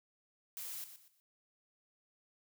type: noise with echo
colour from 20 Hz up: blue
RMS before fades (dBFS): -44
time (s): 0.57-0.84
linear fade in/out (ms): 0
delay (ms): 120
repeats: 3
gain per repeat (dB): -10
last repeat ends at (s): 1.2
effects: none